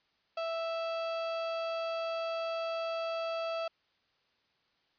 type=tone; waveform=35% pulse; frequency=659.3 Hz; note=E5; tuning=in tune; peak=-31 dBFS; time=0.37-3.68 s; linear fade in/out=5 ms; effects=white hiss -73 dBFS RMS until 4.98 s + resampled to 11025 Hz